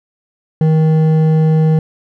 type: tone with hard clipping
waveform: sine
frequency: 157.8 Hz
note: D#3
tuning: 25 cents sharp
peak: -10 dBFS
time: 0.61-1.79 s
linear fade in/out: 2 ms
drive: 8 dB
effects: none